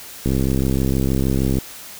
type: click train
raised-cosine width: 3 ms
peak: -7 dBFS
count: 89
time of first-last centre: 0.26-1.585 s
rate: 66.4 Hz
effects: white hiss -37 dBFS RMS until 1.99 s